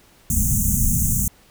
pink band-stop noise, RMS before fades -19 dBFS, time 0.3-1.28 s, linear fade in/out 2 ms, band 240 to 6200 Hz, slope 96 dB/octave, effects pink hiss -53 dBFS RMS until 1.5 s

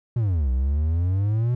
triangle exponential two-way sweep, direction down then up, 125.1 to 61.74 to 125.1 Hz, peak -17 dBFS, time 0.16-1.55 s, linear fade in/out 5 ms, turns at 0.51 s, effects none

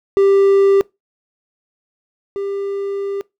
triangle tone pair in turn, 394 / 397.4 Hz, G4 / G4, +9 / +24 cents, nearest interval unison, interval 15 cents, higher second, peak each -7 / -18 dBFS, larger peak first, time 0.17-0.81 / 2.36-3.21 s, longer second, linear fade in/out 0 ms, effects noise-tail reverb RT60 0.2 s tail -23 dB re dry

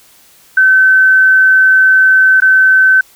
sine tone with dropouts, 1531 Hz, G6, 41 cents flat, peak -4 dBFS, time 0.57-3.01 s, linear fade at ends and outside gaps 5 ms, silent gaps 2.403-2.42 s, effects white hiss -45 dBFS RMS until 3.15 s

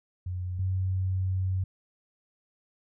sine tone pair in turn, 90.7 / 93.68 Hz, F#2 / F#2, -34 / +22 cents, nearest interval minor second, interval 56 cents, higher second, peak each -30 / -25 dBFS, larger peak second, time 0.26-0.59 / 0.59-1.64 s, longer second, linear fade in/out 5 ms, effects none

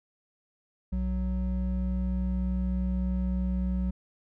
triangle tone pair together, 61.74 / 185 Hz, B1 / F#3, 0 / 0 cents, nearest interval octave + perfect fifth, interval 1900 cents, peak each -26 / -28 dBFS, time 0.92-3.91 s, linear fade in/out 10 ms, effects none

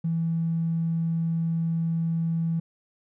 triangle tone, 165 Hz, E3, 2 cents sharp, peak -19 dBFS, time 0.04-2.6 s, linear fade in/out 10 ms, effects tanh soft clip ceiling -21 dBFS

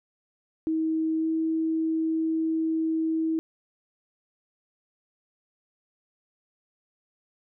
sine tone with pitch glide, 319.1 to 321.5 Hz, D#4 to E4, +44 to -43 cents, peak -23 dBFS, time 0.67-3.39 s, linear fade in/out 0 ms, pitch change +13 cents, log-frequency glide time 1.18-1.27 s, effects none

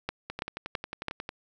two click trains, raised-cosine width 0.3 ms, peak -14 / -19 dBFS, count 4 / 12, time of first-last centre 0.09-1.083 / 0.3-1.291 s, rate 3.02 / 11.1 Hz, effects none

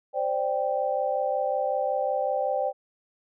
sine chord, C suspended second, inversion none, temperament just, 523.3 / 588.7 / 784.9 Hz, C5 / D5 / G5, 0 / +4 / +2 cents, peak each -28 dBFS, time 0.13-2.73 s, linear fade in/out 50 ms, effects none

